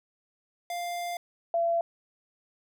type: tone pair in turn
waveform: square / sine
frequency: 698.5 / 677 Hz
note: F5 / E5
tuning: 0 / +46 cents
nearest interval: minor second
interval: 54 cents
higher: first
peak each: -32 / -23 dBFS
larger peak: second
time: 0.7-1.17 / 1.54-1.81 s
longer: first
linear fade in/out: 2 ms
effects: none